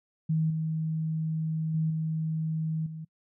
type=tone with level steps; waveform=sine; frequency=158.9 Hz; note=D#3; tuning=37 cents sharp; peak=-23 / -27 / -24 / -27 / -36 dBFS; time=0.29-3.05 s; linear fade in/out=10 ms; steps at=0.5 / 1.74 / 1.9 / 2.86 s; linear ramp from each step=5 ms; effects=noise-tail reverb RT60 0.1 s tail -25 dB re dry